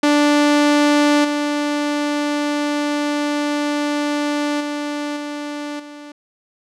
sawtooth tone with level steps, 293.3 Hz, D4, 2 cents flat, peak -8 / -14 / -18 / -21 / -30 dBFS, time 0.03-6.12 s, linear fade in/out 5 ms, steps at 1.24 / 4.6 / 5.16 / 5.79 s, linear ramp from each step 10 ms, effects low-pass 7000 Hz 12 dB/octave

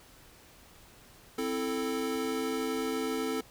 square chord, A minor, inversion first, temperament equal, 261.6 / 329.6 / 440 Hz, C4 / E4 / A4, 0 / 0 / 0 cents, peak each -35 / -38 / -34 dBFS, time 1.38-3.41 s, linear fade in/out 5 ms, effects pink hiss -56 dBFS RMS until 3.5 s

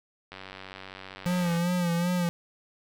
click train, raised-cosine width 0.3 ms, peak -25 dBFS, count 120, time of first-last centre 0.32-1.57 s, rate 95.2 Hz
square tone with vibrato, 174.61 Hz, F3, in tune, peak -25 dBFS, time 1.26-2.29 s, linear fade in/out 0 ms, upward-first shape sine, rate 2.6 Hz, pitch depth 55 cents each way
effects none

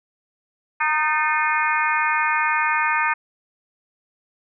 harmonic tone with a mistuned harmonic, 307.8 Hz, D#4, 19 cents flat, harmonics 3 / 4 / 5 / 6 / 7 / 8, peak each -23 / -24 / -25 / -26 / -26 / -27 dBFS, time 0.8-3.14 s, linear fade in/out 10 ms, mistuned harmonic 6, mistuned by -59 cents, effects none

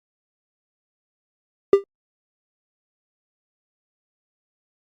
triangle tone with exponential decay, 397.1 Hz, G4, 22 cents sharp, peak -3 dBFS, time 1.73-1.84 s, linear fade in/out 2 ms, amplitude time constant 23 ms, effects Opus 48 kbps

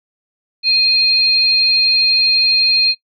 sine tone pair together, 2489 / 4204 Hz, D#7 / C8, 0 / +7 cents, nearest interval major sixth, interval 907 cents, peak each -19 / -10 dBFS, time 0.63-2.95 s, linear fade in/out 50 ms, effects noise-tail reverb RT60 0.1 s tail -20 dB re dry

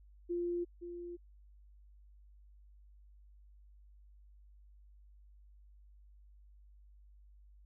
sine tone with echo, 348 Hz, F4, 6 cents flat, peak -33 dBFS, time 0.29-0.65 s, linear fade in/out 20 ms, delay 520 ms, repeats 1, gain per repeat -9 dB, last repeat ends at 1.17 s, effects added 50 Hz sine -57 dBFS peak until 7.65 s

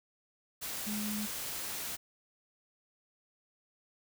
sine tone in noise, 210.4 Hz, G#3, 23 cents sharp, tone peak -35 dBFS, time 0.86-1.27 s, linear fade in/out 20 ms, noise white, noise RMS -39 dBFS, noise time 0.61-1.97 s, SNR +1 dB, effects none

